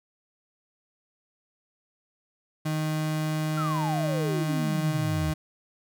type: tone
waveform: 35% pulse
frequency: 155.3 Hz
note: D#3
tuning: 3 cents flat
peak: -24 dBFS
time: 2.65-5.34 s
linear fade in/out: 10 ms
type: exponential sweep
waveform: sine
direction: down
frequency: 1396.9 to 73 Hz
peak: -29 dBFS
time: 3.57-5.32 s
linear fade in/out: 10 ms
effects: none